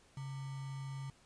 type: tone with sample-and-hold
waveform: sine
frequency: 136.2 Hz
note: C#3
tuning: 30 cents flat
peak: -40 dBFS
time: 0.17-1.1 s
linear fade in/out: 2 ms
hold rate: 1050 Hz
effects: pink hiss -66 dBFS RMS until 1.25 s + resampled to 22050 Hz